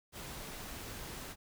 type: noise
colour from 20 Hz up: pink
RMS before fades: -45 dBFS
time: 0.12-1.36 s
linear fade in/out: 50 ms
effects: none